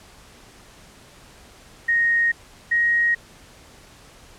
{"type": "tone pair in turn", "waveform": "sine", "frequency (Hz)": [1864.7, 1882], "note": ["A#6", "A#6"], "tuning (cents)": [0, 16], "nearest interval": "unison", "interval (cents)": 16, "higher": "second", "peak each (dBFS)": -16, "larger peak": "neither", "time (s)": [[1.88, 2.32], [2.71, 3.15]], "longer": "neither", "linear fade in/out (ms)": 10, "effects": ["pink hiss -48 dBFS RMS until 4.38 s", "low-pass 10000 Hz 12 dB/octave"]}